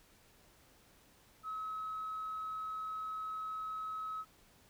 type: tone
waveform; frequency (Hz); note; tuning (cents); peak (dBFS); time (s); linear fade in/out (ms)
sine; 1284; E6; -46; -37; 1.43-4.25; 50
effects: tanh soft clip ceiling -34 dBFS + pink hiss -65 dBFS RMS until 4.69 s